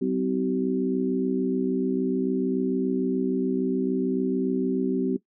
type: harmonic tone with a mistuned harmonic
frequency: 63.7 Hz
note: C2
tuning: 46 cents flat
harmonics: 3 / 4 / 5 / 6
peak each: -29 / -25 / -35 / -27 dBFS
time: 0.01-5.17 s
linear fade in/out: 10 ms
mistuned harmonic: 4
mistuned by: +21 cents
effects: noise-tail reverb RT60 0.1 s tail -17 dB re dry